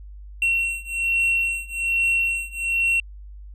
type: beating tone pair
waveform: triangle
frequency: 2725 / 2726.2 Hz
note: F7 / F7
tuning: -43 / -42 cents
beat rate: 1.2 Hz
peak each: -22 / -21 dBFS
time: 0.42-3 s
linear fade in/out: 2 ms
effects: added 50 Hz sine -37 dBFS peak until 3.54 s + resampled to 32000 Hz